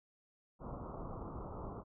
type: low-pass noise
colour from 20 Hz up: pink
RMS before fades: -45 dBFS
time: 0.59-1.84 s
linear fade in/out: 50 ms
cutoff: 1300 Hz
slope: 96 dB/octave
effects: none